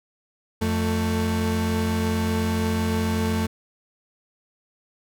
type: tone pair together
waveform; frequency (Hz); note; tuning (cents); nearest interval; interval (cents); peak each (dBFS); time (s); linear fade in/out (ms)
35% pulse; 88 / 221.7; F2 / A3; +14 / +13; octave + major third; 1599; -23 / -22; 0.61-3.47; 10
effects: none